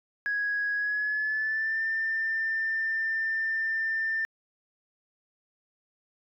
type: tone with pitch glide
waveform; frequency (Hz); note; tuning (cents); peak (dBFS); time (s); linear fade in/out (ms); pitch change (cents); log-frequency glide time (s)
sine; 1661.2 to 1790.7; G#6 to A6; 0 to +30; -25; 0.26-4.25; 0; +130; 0.75-1.81
effects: tanh soft clip ceiling -21 dBFS